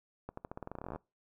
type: accelerating click train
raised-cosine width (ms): 1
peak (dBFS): -27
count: 19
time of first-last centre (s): 0.29-0.96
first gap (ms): 84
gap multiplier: 0.89
effects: noise-tail reverb RT60 0.3 s tail -25 dB re dry